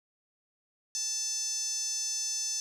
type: tone with band-pass filter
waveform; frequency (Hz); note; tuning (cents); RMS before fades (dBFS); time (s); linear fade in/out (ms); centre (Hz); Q
5% pulse; 880; A5; 0; -33; 0.95-2.6; 0; 5900; 8.3
effects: none